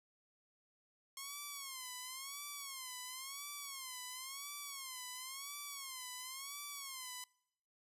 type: tone with vibrato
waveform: 5% pulse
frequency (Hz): 1075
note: C6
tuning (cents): +47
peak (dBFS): -33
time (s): 1.17-7.24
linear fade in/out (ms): 2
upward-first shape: sine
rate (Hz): 0.96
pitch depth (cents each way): 130
effects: noise-tail reverb RT60 0.8 s tail -25 dB re dry + resampled to 32000 Hz